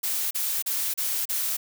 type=noise bursts; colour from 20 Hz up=blue; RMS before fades=-27 dBFS; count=5; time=0.03-1.57 s; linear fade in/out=10 ms; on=280 ms; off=35 ms; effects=none